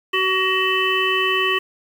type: harmonic tone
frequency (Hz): 376.5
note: F#4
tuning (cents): +30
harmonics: 1 / 3 / 5 / 7 / 8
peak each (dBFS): -23 / -23 / -23 / -23 / -23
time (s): 0.13-1.59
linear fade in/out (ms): 10
effects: 7-bit